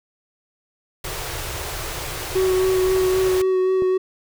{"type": "band-stop noise", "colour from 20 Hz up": "pink", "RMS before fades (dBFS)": -29, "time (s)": [1.04, 3.42], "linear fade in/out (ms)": 5, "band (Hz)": [150, 320], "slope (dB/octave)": 48}
{"type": "tone with vibrato", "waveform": "triangle", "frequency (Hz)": 373.9, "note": "F#4", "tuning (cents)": 18, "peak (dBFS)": -14, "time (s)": [2.35, 3.98], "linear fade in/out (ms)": 10, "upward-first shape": "sine", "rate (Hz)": 3.8, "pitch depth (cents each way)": 15}
{"type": "click", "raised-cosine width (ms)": 2, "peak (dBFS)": -18, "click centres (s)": 3.822}
{"effects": []}